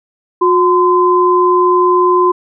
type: tone pair together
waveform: sine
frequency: 360.9 / 1026.4 Hz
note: F#4 / C6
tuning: -43 / -34 cents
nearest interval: octave + tritone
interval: 1809 cents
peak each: -10 dBFS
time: 0.41-2.32 s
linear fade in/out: 10 ms
effects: none